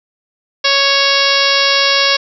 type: harmonic tone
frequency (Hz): 554.4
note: C#5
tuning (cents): 0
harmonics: 1 / 2 / 3 / 4 / 5 / 6 / 7 / 8 / 9 / 10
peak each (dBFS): -19 / -19 / -19 / -19 / -19 / -19 / -19 / -19 / -19 / -19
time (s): 0.64-2.17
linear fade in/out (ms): 10
effects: none